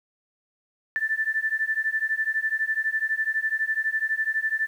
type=beating tone pair; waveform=sine; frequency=1760 / 1772 Hz; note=A6 / A6; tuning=0 / +12 cents; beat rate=12 Hz; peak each=-26 dBFS; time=0.96-4.67 s; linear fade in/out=0 ms; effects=9-bit